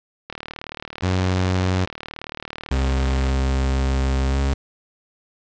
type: click train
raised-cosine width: 0.3 ms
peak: -15 dBFS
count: 115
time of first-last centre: 0.3-3.292 s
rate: 38.1 Hz
type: tone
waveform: sawtooth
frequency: 92.5 Hz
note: F#2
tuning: in tune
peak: -14 dBFS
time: 1.02-1.86 s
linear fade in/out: 20 ms
type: tone with pitch glide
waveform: 40% pulse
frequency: 66.4 to 68.39 Hz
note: C2 to C#2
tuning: +26 to -23 cents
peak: -17 dBFS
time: 2.71-4.54 s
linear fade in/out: 5 ms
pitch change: +51 cents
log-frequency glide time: 4.26-4.39 s
effects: resampled to 16000 Hz + 8-bit